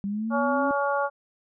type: linear sweep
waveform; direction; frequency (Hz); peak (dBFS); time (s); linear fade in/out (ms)
sine; up; 195.9 to 277.2; -26; 0.04-0.71; 0
type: harmonic tone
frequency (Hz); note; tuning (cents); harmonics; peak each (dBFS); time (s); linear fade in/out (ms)
282.2; C#4; +31; 2 / 3 / 4 / 5; -26 / -28 / -29 / -30; 0.3-1.1; 50
effects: none